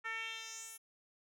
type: tone with band-pass filter sweep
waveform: 10% pulse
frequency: 450 Hz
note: A4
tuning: 39 cents sharp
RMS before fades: -44 dBFS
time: 0.04-0.78 s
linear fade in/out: 20 ms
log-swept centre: 1600 to 11000 Hz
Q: 2.5
effects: none